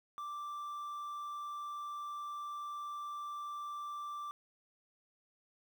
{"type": "tone with quantisation", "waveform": "triangle", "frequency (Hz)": 1174.7, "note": "D6", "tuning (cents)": 0, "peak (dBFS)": -38, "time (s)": [0.18, 4.31], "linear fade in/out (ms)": 0, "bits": 11, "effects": []}